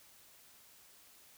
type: silence
effects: white hiss -61 dBFS RMS until 1.37 s